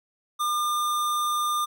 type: tone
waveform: square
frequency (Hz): 1203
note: D6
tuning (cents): +41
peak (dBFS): -24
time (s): 0.39-1.66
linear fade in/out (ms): 20
effects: none